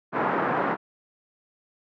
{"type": "band-pass noise", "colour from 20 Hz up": "white", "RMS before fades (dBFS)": -25, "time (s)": [0.12, 0.77], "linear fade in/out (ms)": 50, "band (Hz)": [150, 1400], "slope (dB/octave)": 24, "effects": []}